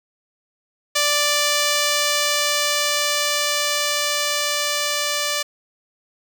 5% pulse tone with level ramp, 587.3 Hz, D5, in tune, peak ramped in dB -5 to -9 dBFS, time 0.95-5.43 s, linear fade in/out 10 ms, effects none

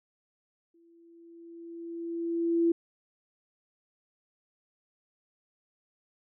sine tone with exponential growth, 336.3 Hz, E4, 35 cents sharp, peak -20 dBFS, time 0.74-2.72 s, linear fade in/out 5 ms, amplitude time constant 430 ms, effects none

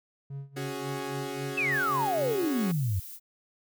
triangle tone with tremolo, 138.59 Hz, C#3, in tune, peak -32 dBFS, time 0.3-2.45 s, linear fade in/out 5 ms, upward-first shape sine, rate 3.7 Hz, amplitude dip 90%
sawtooth chord, C# suspended fourth, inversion none, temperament equal, 277.2 / 370 / 415.3 Hz, C#4 / F#4 / G#4, 0 / 0 / 0 cents, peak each -34 dBFS, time 0.56-2.72 s, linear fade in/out 10 ms
sine exponential sweep, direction down, 2700 to 87.31 Hz, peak -25 dBFS, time 1.57-3 s, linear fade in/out 10 ms
violet noise, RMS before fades -43 dBFS, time 1.7-3.2 s, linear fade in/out 50 ms
effects none

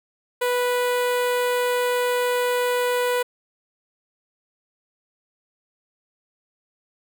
sawtooth tone with notch filter, 492.3 Hz, B4, 6 cents flat, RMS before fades -22 dBFS, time 0.41-3.23 s, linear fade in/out 10 ms, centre 5600 Hz, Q 1.4, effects none

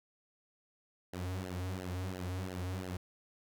sawtooth tone with flanger, 91.9 Hz, F#2, 11 cents flat, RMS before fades -39 dBFS, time 1.13-2.97 s, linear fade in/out 5 ms, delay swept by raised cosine 0.83 to 5.83 ms, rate 2.9 Hz, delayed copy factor -0.95, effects none

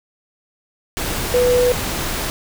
sine tone in noise, 493.9 Hz, B4, in tune, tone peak -12 dBFS, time 1.34-1.72 s, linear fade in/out 0 ms, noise pink, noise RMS -23 dBFS, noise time 0.97-2.3 s, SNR +8 dB, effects none

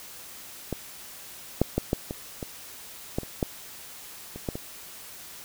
clicks, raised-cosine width 2 ms, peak -15 / -6 / -10 / -9 / -18 / -19 / -12 / -25 / -10 / -24 / -14 / -19 dBFS, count 12, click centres 0.727 / 1.616 / 1.78 / 1.931 / 2.109 / 2.428 / 3.185 / 3.233 / 3.428 / 4.36 / 4.488 / 4.555 s, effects white hiss -44 dBFS RMS until 5.44 s

